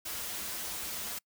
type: noise with comb filter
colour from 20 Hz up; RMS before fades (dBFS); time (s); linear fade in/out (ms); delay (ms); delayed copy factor
white; -38; 0.05-1.19; 10; 7.5; -0.7
effects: noise-tail reverb RT60 0.1 s tail -26 dB re dry